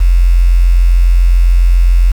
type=tone with quantisation; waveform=sine; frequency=43.65 Hz; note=F1; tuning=in tune; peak=-4 dBFS; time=0-2.12 s; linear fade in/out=10 ms; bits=5; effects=none